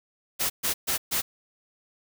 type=noise bursts; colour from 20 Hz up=white; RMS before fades=-26 dBFS; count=4; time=0.39-1.22 s; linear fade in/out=20 ms; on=110 ms; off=130 ms; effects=none